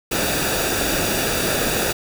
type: noise with comb filter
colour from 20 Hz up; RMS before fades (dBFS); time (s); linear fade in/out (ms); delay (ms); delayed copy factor
pink; -21; 0.11-1.93; 10; 0.95; -0.6
effects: none